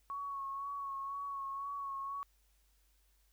sine tone with vibrato, 1108.7 Hz, C#6, in tune, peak -38 dBFS, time 0.1-2.23 s, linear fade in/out 0 ms, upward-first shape sine, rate 2 Hz, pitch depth 28 cents each way, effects added 50 Hz sine -69 dBFS peak until 3.32 s + white hiss -75 dBFS RMS until 3.32 s

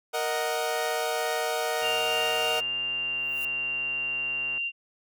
sawtooth chord, D# minor, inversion second, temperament equal, 466.2 / 622.3 / 740 Hz, A#4 / D#5 / F#5, 0 / 0 / 0 cents, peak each -27 dBFS, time 0.13-2.61 s, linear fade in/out 20 ms
sine tone with pitch glide, 2794 to 2773 Hz, F7 to F7, 0 to -13 cents, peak -27 dBFS, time 1.81-4.72 s, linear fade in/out 50 ms, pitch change -13 cents, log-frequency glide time 2.78-3.36 s
click train, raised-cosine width 0.5 ms, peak -31 dBFS, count 354, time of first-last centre 1.82-4.578 s, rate 128 Hz
violet noise with exponential growth, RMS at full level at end -38 dBFS, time 3.14-3.45 s, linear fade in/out 2 ms, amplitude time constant 67 ms
effects none

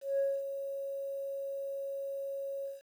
sine tone with ADSR envelope, 551 Hz, C#5, 11 cents flat, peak -25 dBFS, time 0.01-2.82 s, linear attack 180 ms, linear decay 230 ms, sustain -10 dB, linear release 170 ms, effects tanh soft clip ceiling -24 dBFS + 10-bit

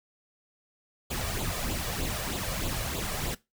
pink noise with flanger, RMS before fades -32 dBFS, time 1.1-3.35 s, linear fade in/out 10 ms, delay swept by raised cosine 0.26 to 1.76 ms, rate 3.2 Hz, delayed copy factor +0.6, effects noise-tail reverb RT60 0.2 s tail -18 dB re dry

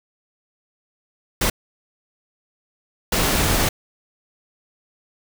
pink noise bursts at uneven times, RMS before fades -19 dBFS, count 2, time 1.41-1.5 / 3.12-3.69 s, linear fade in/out 5 ms, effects none

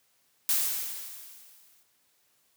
blue noise with exponential decay, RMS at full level -24 dBFS, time 0.49-1.83 s, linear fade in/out 2 ms, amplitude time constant 290 ms, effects white hiss -69 dBFS RMS until 2.56 s + high-pass 80 Hz 12 dB/octave

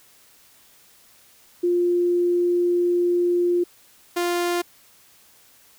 sine / sawtooth tone pair in turn, 351.2 / 349.5 Hz, F4 / F4, +10 / +1 cents, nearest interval unison, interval 9 cents, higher first, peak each -17 dBFS, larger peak neither, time 1.63-3.64 / 4.16-4.62 s, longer first, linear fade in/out 10 ms, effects white hiss -54 dBFS RMS until 5.78 s

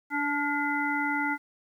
harmonic tone with a mistuned harmonic, 290 Hz, D4, 22 cents flat, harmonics 1 / 3 / 5 / 7, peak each -31 / -31 / -31 / -31 dBFS, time 0.1-1.38 s, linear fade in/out 50 ms, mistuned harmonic 5, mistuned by -36 cents, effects 10-bit

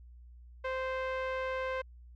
sawtooth tone with low-pass filter, 521 Hz, C5, 7 cents flat, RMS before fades -35 dBFS, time 0.64-1.82 s, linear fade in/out 10 ms, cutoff 2100 Hz, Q 1.3, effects added 60 Hz sine -50 dBFS peak until 2.15 s

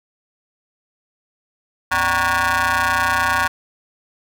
20% pulse ring-modulated tone, 172.7 Hz, F3, 19 cents flat, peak -8 dBFS, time 1.91-3.48 s, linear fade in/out 10 ms, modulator 1280 Hz, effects none

